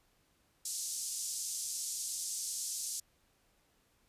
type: band-pass noise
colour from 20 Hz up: pink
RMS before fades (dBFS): -39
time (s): 0.65-3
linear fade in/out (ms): 5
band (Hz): 5700 to 10000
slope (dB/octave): 24
effects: pink hiss -72 dBFS RMS until 4.08 s + resampled to 32000 Hz